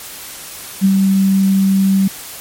sine tone with ADSR envelope, 193.5 Hz, G3, 22 cents flat, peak -6 dBFS, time 0.81-2.08 s, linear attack 36 ms, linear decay 52 ms, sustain -3 dB, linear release 7 ms, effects white hiss -31 dBFS RMS until 2.4 s + MP3 64 kbps

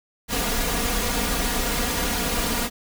pink noise with comb filter, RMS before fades -24 dBFS, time 0.28-2.7 s, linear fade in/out 50 ms, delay 4.2 ms, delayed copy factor +0.9, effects none

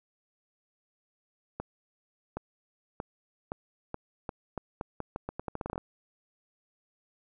accelerating click train, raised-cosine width 1 ms, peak -20 dBFS, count 20, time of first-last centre 1.6-5.779 s, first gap 770 ms, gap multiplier 0.82, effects none

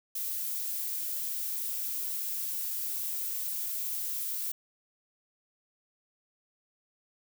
violet noise, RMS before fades -34 dBFS, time 0.15-4.52 s, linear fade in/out 5 ms, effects none

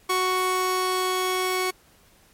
sawtooth tone pair together, 370.1 / 1110 Hz, F#4 / C#6, 0 / +2 cents, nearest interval octave + perfect fifth, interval 1902 cents, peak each -21 dBFS, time 0.09-1.71 s, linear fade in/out 10 ms, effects pink hiss -57 dBFS RMS until 2.33 s + MP3 64 kbps

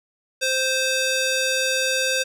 square tone with band-pass filter, 522 Hz, C5, 4 cents flat, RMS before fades -22 dBFS, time 0.41-2.24 s, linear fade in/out 20 ms, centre 4700 Hz, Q 0.63, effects none

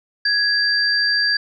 sine tone pair together, 1664 / 4707 Hz, G#6 / D8, +3 / +3 cents, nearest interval octave + tritone, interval 1800 cents, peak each -18 dBFS, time 0.25-1.37 s, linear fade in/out 5 ms, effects none

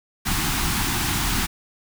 pink band-stop noise, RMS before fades -23 dBFS, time 0.25-1.47 s, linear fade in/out 20 ms, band 360 to 770 Hz, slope 48 dB/octave, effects none

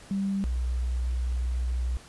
sine tone pair in turn, 196 / 61.74 Hz, G3 / B1, 0 / 0 cents, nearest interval octave + minor sixth, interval 2000 cents, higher first, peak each -25 dBFS, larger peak neither, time 0.11-0.44 / 0.44-1.97 s, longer second, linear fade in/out 0 ms, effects pink hiss -50 dBFS RMS until 2.08 s + resampled to 24000 Hz

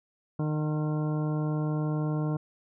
harmonic tone with a mistuned harmonic, 152.7 Hz, D#3, 32 cents flat, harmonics 1 / 2 / 3 / 4 / 5 / 6 / 7 / 9, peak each -27 / -33 / -39 / -41 / -45 / -47 / -45 / -49 dBFS, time 0.39-2.37 s, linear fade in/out 5 ms, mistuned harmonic 5, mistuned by -21 cents, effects none

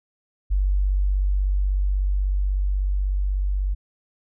sine tone with level ramp, 48.16 Hz, G1, 30 cents flat, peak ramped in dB -17 to -20 dBFS, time 0.5-3.75 s, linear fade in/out 20 ms, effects none

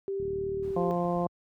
sine tone with pitch glide, 392 to 389.3 Hz, G4 to G4, 0 to -12 cents, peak -29 dBFS, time 0.08-0.91 s, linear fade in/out 0 ms, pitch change -12 cents, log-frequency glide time 0.24-0.78 s
click train, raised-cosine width 5 ms, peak -29 dBFS, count 20, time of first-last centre 0.2-0.704 s, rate 37.7 Hz
brown noise, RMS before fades -46 dBFS, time 0.62-1.27 s, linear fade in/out 20 ms
harmonic tone, 174.61 Hz, F3, in tune, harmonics 1 / 2 / 3 / 4 / 5 / 6, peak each -30 / -33 / -32 / -32 / -40 / -37 dBFS, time 0.76-1.27 s, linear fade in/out 5 ms
effects high-pass 60 Hz 12 dB/octave

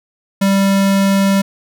square tone, 196 Hz, G3, in tune, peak -11 dBFS, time 0.41-1.42 s, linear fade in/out 10 ms, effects none

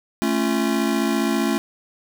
square chord, A augmented, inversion none, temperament just, 220 / 275 / 343.8 Hz, A3 / C#4 / E#4, 0 / -14 / -27 cents, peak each -23 / -24 / -25 dBFS, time 0.22-1.58 s, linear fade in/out 0 ms, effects none

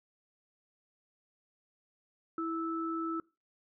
sine tone pair together, 328 / 1312 Hz, E4 / E6, -9 / -9 cents, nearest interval 2 octaves, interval 2400 cents, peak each -34 / -36 dBFS, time 2.38-3.2 s, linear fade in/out 2 ms, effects noise-tail reverb RT60 0.3 s tail -24 dB re dry

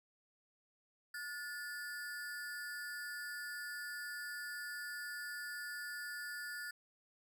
square ring-modulated tone, 1593 Hz, G6, 27 cents sharp, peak -40 dBFS, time 1.14-6.71 s, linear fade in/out 5 ms, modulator 152 Hz, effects none

